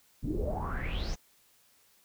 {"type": "noise with low-pass filter sweep", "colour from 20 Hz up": "brown", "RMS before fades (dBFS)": -33, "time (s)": [0.22, 1.16], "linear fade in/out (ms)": 20, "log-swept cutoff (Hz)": [230, 6500], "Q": 9.7, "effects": ["white hiss -65 dBFS RMS until 2.04 s"]}